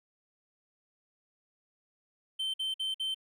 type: tone bursts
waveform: triangle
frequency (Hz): 3100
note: G7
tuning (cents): -20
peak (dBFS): -29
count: 4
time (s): 2.39-3.146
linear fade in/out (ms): 10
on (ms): 150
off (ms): 52
effects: none